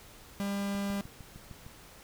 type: tone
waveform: 45% pulse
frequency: 199.8 Hz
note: G3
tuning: 33 cents sharp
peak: -31 dBFS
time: 0.4-1.01 s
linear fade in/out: 0 ms
type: click train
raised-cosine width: 5 ms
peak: -34 dBFS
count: 7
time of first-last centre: 0.75-1.665 s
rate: 6.56 Hz
effects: pink hiss -53 dBFS RMS until 2.03 s